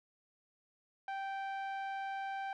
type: tone with low-pass filter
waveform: sawtooth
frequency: 781 Hz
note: G5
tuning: 7 cents flat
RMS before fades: -40 dBFS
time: 1.08-2.53 s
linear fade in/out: 2 ms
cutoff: 1900 Hz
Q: 0.75
effects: none